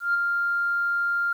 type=tone with ADSR envelope; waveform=sine; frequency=1396.9 Hz; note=F6; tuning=in tune; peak=-17 dBFS; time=0-1.33 s; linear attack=140 ms; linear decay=17 ms; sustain=-4 dB; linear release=5 ms; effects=tanh soft clip ceiling -15 dBFS + 9-bit